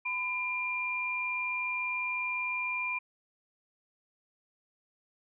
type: tone pair together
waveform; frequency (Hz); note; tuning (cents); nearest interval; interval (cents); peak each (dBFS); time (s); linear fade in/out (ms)
sine; 1005.3 / 2391; B5 / D7; +30 / +30; octave + minor third; 1500; -37 / -31; 0.05-2.99; 10
effects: none